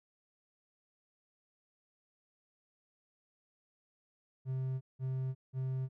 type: tone bursts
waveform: triangle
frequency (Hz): 130.81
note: C3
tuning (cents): 0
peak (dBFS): -31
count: 3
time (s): 4.45-5.89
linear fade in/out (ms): 50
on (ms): 360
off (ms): 180
effects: none